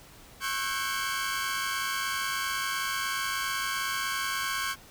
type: tone cluster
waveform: sawtooth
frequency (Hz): 1090 / 1332 / 1517 / 1607 / 2287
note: C#6 / E6 / F#6 / G6 / D7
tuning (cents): -29 / +18 / +43 / +43 / -47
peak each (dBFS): -29 / -37 / -31 / -32 / -36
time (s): 0.4-4.76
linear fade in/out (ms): 50
effects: pink hiss -52 dBFS RMS until 4.9 s